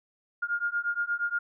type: beating tone pair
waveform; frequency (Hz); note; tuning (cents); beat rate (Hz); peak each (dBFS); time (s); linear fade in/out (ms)
sine; 1411 / 1419.5; F6 / F6; +17 / +28; 8.5; -30; 0.42-1.39; 10
effects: none